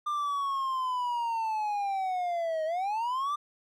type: linear two-way sweep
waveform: triangle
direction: down then up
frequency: 1199 to 622 to 1199 Hz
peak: -26 dBFS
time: 0.06-3.36 s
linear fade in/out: 10 ms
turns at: 2.65 s
effects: none